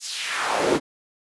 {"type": "noise with high-pass filter sweep", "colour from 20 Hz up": "brown", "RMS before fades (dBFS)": -24, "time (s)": [0, 0.8], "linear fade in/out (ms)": 50, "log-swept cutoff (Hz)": [6600, 260], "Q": 1.8, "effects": ["resampled to 24000 Hz"]}